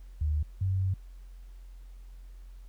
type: tone pair in turn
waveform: sine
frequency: 75.3 / 94.87 Hz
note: D2 / F#2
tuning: +44 / +44 cents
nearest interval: major third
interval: 400 cents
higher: second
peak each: -25 dBFS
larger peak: neither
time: 0.21-0.43 / 0.61-0.94 s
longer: second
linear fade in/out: 5 ms
effects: added 44 Hz sine -44 dBFS peak until 2.68 s + pink hiss -67 dBFS RMS until 2.68 s